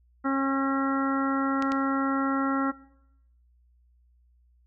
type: harmonic tone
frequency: 271.6 Hz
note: C#4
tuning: 35 cents flat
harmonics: 1 / 2 / 3 / 4 / 5 / 6 / 7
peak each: -25 / -34 / -35 / -35 / -30 / -44 / -40 dBFS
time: 0.24-2.72 s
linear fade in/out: 20 ms
type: clicks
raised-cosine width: 0.2 ms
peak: -17 dBFS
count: 2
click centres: 1.624 / 1.72 s
effects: noise-tail reverb RT60 0.8 s tail -20 dB re dry + added 60 Hz sine -59 dBFS peak until 4.66 s